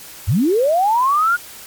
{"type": "linear sweep", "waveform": "sine", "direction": "up", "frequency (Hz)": [73.1, 1451], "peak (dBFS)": -12, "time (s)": [0.27, 1.37], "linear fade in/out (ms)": 20, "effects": ["white hiss -37 dBFS RMS until 1.66 s", "MP3 96 kbps"]}